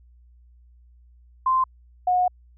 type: tone pair in turn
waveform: sine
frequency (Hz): 1041 / 726.1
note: C6 / F#5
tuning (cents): -9 / -33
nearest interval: tritone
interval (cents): 624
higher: first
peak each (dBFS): -17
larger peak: neither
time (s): 1.46-1.64 / 2.07-2.28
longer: second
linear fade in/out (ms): 5
effects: added 60 Hz sine -50 dBFS peak until 2.57 s